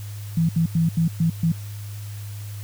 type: tone bursts at uneven times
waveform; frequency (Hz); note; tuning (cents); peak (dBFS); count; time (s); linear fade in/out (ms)
sine; 164.81; E3; 0; -16; 6; 0.37-0.49 / 0.56-0.66 / 0.75-0.89 / 0.97-1.08 / 1.2-1.3 / 1.43-1.52; 5
effects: added 103 Hz sine -31 dBFS peak until 2.63 s + white hiss -45 dBFS RMS until 2.63 s